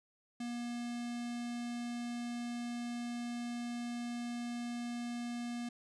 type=tone with notch filter; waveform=square; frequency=239.1 Hz; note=A#3; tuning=44 cents sharp; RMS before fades=-40 dBFS; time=0.4-5.69 s; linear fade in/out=5 ms; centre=1000 Hz; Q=1.5; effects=resampled to 22050 Hz